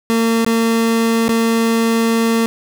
30% pulse tone with dropouts, 227.9 Hz, A#3, 39 cents flat, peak -10 dBFS, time 0.1-2.46 s, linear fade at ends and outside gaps 0 ms, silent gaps 0.447-0.464 / 1.281-1.291 s, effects none

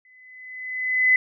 sine tone with exponential growth, 2018 Hz, B6, 37 cents sharp, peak -12 dBFS, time 0.05-1.16 s, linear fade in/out 2 ms, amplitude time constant 240 ms, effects none

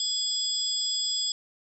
sine tone cluster, 3385 / 4952 / 7630 Hz, G#7 / D#8 / A#8, +32 / -9 / +39 cents, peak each -30 / -29 / -32 dBFS, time 0-1.32 s, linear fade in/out 2 ms, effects none

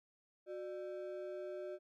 triangle ring-modulated tone, 482.6 Hz, B4, 40 cents flat, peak -37 dBFS, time 0.46-1.79 s, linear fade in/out 50 ms, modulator 116 Hz, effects none

